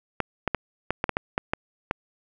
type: clicks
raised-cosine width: 0.5 ms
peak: -8 dBFS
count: 10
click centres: 0.203 / 0.477 / 0.547 / 0.906 / 1.041 / 1.093 / 1.169 / 1.379 / 1.535 / 1.911 s
effects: none